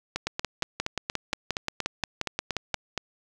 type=two click trains; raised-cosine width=0.2 ms; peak=-11 / -10 dBFS; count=13 / 15; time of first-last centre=0.16-2.977 / 0.27-2.743 s; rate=4.26 / 5.66 Hz; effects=none